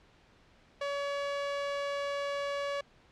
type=tone; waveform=sawtooth; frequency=566 Hz; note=C#5; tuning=36 cents sharp; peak=-28 dBFS; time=0.81-2.81 s; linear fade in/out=5 ms; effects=pink hiss -62 dBFS RMS until 3.11 s + low-pass 4000 Hz 12 dB/octave